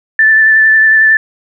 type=tone with vibrato; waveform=sine; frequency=1760 Hz; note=A6; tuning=in tune; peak=-4 dBFS; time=0.19-1.17 s; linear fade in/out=2 ms; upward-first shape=triangle; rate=11 Hz; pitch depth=19 cents each way; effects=none